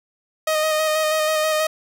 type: tone with vibrato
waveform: sawtooth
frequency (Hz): 622.3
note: D#5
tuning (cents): 0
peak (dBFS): -14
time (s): 0.47-1.67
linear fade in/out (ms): 5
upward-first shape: square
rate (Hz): 6.2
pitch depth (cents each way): 17
effects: none